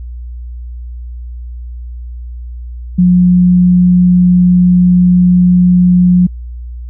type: tone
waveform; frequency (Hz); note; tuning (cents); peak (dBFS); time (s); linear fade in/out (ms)
sine; 179.4; F3; +47; -4; 2.98-6.27; 10
effects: added 60 Hz sine -22 dBFS peak until 6.89 s